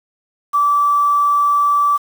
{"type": "tone with quantisation", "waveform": "sine", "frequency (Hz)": 1159, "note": "D6", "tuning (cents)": -23, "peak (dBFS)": -11, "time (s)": [0.53, 1.98], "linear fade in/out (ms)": 20, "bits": 6, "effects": []}